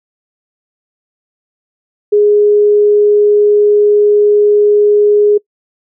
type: tone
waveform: sine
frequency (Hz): 415.3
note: G#4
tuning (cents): 0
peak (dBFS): -5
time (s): 2.12-5.38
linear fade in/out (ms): 10
effects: noise-tail reverb RT60 0.1 s tail -24 dB re dry